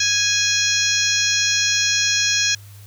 harmonic tone with a mistuned harmonic, 829 Hz, G#5, 3 cents flat, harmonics 2 / 3 / 4 / 5 / 6 / 7 / 8, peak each -24 / -24 / -24 / -24 / -24 / -24 / -24 dBFS, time 0-2.55 s, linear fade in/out 5 ms, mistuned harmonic 6, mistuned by +85 cents, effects added 101 Hz sine -39 dBFS peak until 2.86 s + white hiss -49 dBFS RMS until 2.86 s

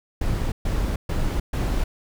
brown noise bursts, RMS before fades -23 dBFS, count 4, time 0.21-1.84 s, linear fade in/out 5 ms, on 310 ms, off 130 ms, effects none

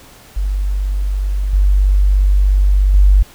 sine tone with level steps, 48.5 Hz, G1, 18 cents flat, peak -14 / -8 / -5 dBFS, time 0.36-3.23 s, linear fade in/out 10 ms, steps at 1.53 / 2.94 s, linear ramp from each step 5 ms, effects pink hiss -42 dBFS RMS until 3.34 s

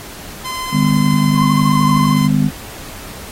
sawtooth tone, 1030 Hz, C6, 28 cents flat, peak -18 dBFS, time 0.44-2.28 s, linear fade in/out 20 ms
harmonic tone, 50.7 Hz, G#1, 41 cents flat, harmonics 3 / 4 / 5, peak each -14 / -15 / -16 dBFS, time 0.71-2.51 s, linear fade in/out 50 ms
sine tone with vibrato, 1054 Hz, C6, 12 cents sharp, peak -17 dBFS, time 1.34-2.16 s, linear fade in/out 50 ms, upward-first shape sine, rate 13 Hz, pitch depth 57 cents each way
effects pink hiss -33 dBFS RMS until 3.31 s + AAC 48 kbps

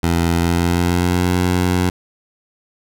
15% pulse tone with pitch glide, 84.6 to 90.15 Hz, E2 to F#2, +45 to -45 cents, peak -8 dBFS, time 0.03-1.9 s, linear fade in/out 5 ms, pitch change +110 cents, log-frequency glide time 0.32-1.33 s, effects none

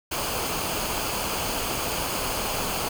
pink noise with comb filter, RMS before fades -28 dBFS, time 0.11-2.89 s, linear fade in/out 10 ms, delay 0.53 ms, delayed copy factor -0.5, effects none

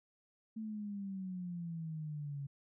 sine exponential sweep, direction down, 222.3 to 138.4 Hz, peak -39 dBFS, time 0.56-2.47 s, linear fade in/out 10 ms, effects none

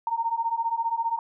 sine beating tone pair, 910 / 925 Hz, A#5 / A#5, -42 / -14 cents, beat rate 15 Hz, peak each -28 / -26 dBFS, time 0.07-1.19 s, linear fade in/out 2 ms, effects none

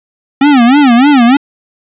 square tone with vibrato, 262.4 Hz, C4, 5 cents sharp, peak -4 dBFS, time 0.41-1.37 s, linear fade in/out 5 ms, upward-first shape sine, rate 3.3 Hz, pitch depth 210 cents each way, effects resampled to 8000 Hz + 7-bit

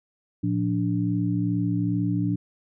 sine tone cluster, 114.9 / 177.3 / 291.1 Hz, A#2 / F3 / D4, -25 / +26 / -15 cents, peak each -26 dBFS, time 0.43-2.36 s, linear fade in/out 10 ms, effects none

